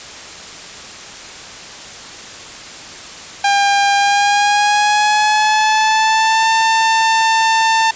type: tone with pitch glide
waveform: sawtooth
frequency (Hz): 802 to 895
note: G5 to A5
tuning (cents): +39 to +29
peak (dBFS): -7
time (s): 3.44-7.91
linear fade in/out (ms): 5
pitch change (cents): +190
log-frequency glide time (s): 3.96-6.5
effects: white hiss -32 dBFS RMS until 7.95 s + resampled to 16000 Hz